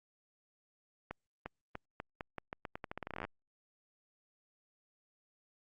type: accelerating click train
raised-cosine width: 0.5 ms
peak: -25 dBFS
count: 23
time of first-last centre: 1.11-3.25 s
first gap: 350 ms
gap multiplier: 0.84
effects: Opus 48 kbps